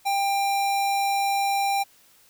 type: tone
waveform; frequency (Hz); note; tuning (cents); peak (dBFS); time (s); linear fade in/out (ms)
square; 794; G5; +22; -22; 0.05-1.84; 20
effects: white hiss -57 dBFS RMS until 2.29 s